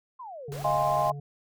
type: exponential two-way sweep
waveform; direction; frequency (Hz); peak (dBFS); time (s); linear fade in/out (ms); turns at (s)
sine; down then up; 1079 to 398.4 to 839; -38; 0.19-0.63; 10; 0.52
type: harmonic tone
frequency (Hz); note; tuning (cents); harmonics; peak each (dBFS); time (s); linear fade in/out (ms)
142.9; D3; -47; 1 / 3 / 5; -35 / -48 / -52; 0.48-1.2; 5
type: noise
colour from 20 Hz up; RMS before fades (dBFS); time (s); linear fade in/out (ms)
pink; -43; 0.52-1.1; 0
type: chord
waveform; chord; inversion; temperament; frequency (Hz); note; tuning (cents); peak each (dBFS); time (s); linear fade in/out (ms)
sine; F minor seventh; third; equal with one note detuned; 622.3 / 698.5 / 822 / 1046.5; Eb5 / F5 / Ab5 / C6; 0 / 0 / -18 / 0; -28; 0.64-1.12; 10
effects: none